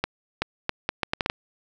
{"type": "accelerating click train", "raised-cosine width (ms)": 0.3, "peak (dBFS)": -7, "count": 9, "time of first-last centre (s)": [0.04, 1.299], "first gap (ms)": 380, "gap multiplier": 0.72, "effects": []}